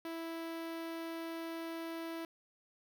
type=tone with notch filter; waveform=sawtooth; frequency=329.6 Hz; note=E4; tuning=in tune; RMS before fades=-42 dBFS; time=0.05-2.25 s; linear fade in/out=2 ms; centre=7400 Hz; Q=0.98; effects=12-bit